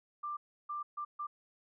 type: tone bursts at uneven times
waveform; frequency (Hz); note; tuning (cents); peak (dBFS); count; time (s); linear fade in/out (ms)
sine; 1185; D6; +15; -36; 4; 0.23-0.37 / 0.69-0.83 / 0.97-1.05 / 1.19-1.27; 10
effects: none